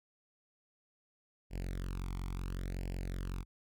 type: tone with flanger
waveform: sawtooth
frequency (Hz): 45.38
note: F#1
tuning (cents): -33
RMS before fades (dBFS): -39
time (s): 1.5-3.45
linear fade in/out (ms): 50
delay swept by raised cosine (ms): 0.4 to 0.91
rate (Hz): 0.72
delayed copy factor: +0.9
effects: none